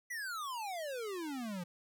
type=exponential sweep; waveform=square; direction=down; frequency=2010 to 169.2 Hz; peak=-39 dBFS; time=0.1-1.64 s; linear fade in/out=10 ms; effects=none